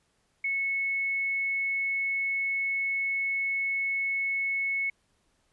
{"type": "tone", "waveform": "sine", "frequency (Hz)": 2200, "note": "C#7", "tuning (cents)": -14, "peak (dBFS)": -26, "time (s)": [0.44, 4.9], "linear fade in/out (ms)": 5, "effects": ["pink hiss -71 dBFS RMS until 5.52 s", "resampled to 24000 Hz"]}